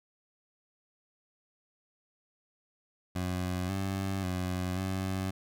20% pulse tone with pitch steps, 90.9 / 96.5 / 91.2 / 94.8 Hz, F#2 / G2 / F#2 / F#2, -30 / -27 / -24 / +43 cents, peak -26 dBFS, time 3.15-5.31 s, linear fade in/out 10 ms, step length 540 ms, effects none

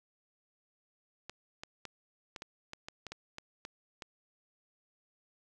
clicks, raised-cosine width 0.2 ms, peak -25 dBFS, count 12, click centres 1.296 / 1.635 / 1.853 / 2.362 / 2.421 / 2.734 / 2.885 / 3.067 / 3.12 / 3.384 / 3.651 / 4.022 s, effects none

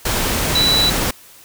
sine tone in noise, 3951 Hz, B7, in tune, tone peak -13 dBFS, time 0.55-0.9 s, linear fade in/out 5 ms, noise pink, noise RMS -19 dBFS, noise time 0.05-1.11 s, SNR +3 dB, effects white hiss -44 dBFS RMS until 1.44 s

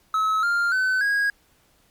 triangle tone with pitch steps, 1290 / 1398.7 / 1516.5 / 1644.2 Hz, E6 / F6 / F#6 / G#6, -38 / +2 / +42 / -18 cents, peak -17 dBFS, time 0.14-1.3 s, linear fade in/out 2 ms, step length 290 ms, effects pink hiss -61 dBFS RMS until 1.9 s + MP3 96 kbps

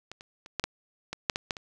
clicks, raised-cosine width 0.2 ms, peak -23 / -28 / -28 / -11 / -10 / -17 / -6 / -12 / -11 / -23 dBFS, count 10, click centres 0.116 / 0.209 / 0.461 / 0.597 / 0.64 / 1.13 / 1.298 / 1.359 / 1.508 / 1.568 s, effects none

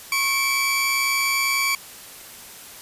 sawtooth tone pair together, 1093 / 2316 Hz, C#6 / D7, -25 / -25 cents, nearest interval octave + minor second, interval 1300 cents, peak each -22 / -17 dBFS, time 0.12-1.75 s, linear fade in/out 2 ms, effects white hiss -41 dBFS RMS until 2.81 s + resampled to 32000 Hz

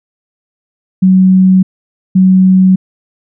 sine tone pair in turn, 187.2 / 187.2 Hz, F#3 / F#3, +20 / +20 cents, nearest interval unison, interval 0 cents, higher neither, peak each -3 dBFS, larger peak neither, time 1.02-1.63 / 2.15-2.76 s, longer neither, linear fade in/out 10 ms, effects none

